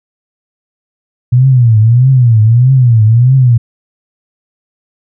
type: tone with vibrato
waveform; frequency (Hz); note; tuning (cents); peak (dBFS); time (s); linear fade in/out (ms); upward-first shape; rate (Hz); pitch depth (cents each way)
sine; 120; B2; -49; -3; 1.32-3.58; 10; triangle; 1.6; 210
effects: none